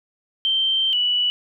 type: tone pair in turn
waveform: sine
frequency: 3129 / 2953 Hz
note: G7 / F#7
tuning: -4 / -4 cents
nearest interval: minor second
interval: 100 cents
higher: first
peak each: -17 dBFS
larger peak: neither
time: 0.45-0.93 / 0.93-1.3 s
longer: first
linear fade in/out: 0 ms
effects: none